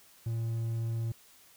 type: tone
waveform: triangle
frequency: 114.4 Hz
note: A#2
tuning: 32 cents flat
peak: -28 dBFS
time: 0.26-1.12 s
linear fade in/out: 5 ms
effects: white hiss -59 dBFS RMS until 1.56 s